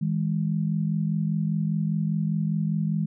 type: tone pair together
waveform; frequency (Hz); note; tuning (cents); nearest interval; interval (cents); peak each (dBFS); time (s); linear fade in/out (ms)
sine; 160.6 / 205.6; E3 / G#3; -45 / -17; major third; 428; -24 / -27; 0.01-3.06; 10
effects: none